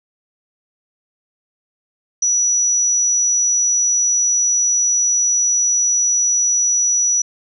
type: tone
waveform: sine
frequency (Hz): 5880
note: F#8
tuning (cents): -12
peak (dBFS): -13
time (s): 2.22-7.22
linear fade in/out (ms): 5
effects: none